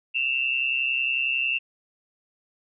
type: tone pair together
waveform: sine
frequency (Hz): 2637 / 2768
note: E7 / F7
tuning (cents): 0 / -16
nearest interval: minor second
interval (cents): 84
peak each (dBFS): -25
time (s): 0.14-1.59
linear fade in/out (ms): 20
effects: none